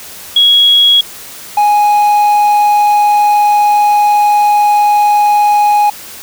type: tone pair in turn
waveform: sine / triangle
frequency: 3322 / 830.5 Hz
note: G#7 / G#5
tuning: 0 / 0 cents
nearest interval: 2 octaves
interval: 2400 cents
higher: first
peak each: -4 dBFS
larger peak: neither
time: 0.36-1.01 / 1.57-5.9 s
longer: second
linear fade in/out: 5 ms
effects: white hiss -30 dBFS RMS until 6.22 s